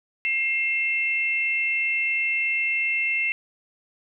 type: tone pair together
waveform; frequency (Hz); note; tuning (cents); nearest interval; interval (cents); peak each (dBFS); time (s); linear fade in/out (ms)
sine; 2125 / 2677; C7 / E7; +26 / +26; major third; 400; -24; 0.25-3.32; 0
effects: none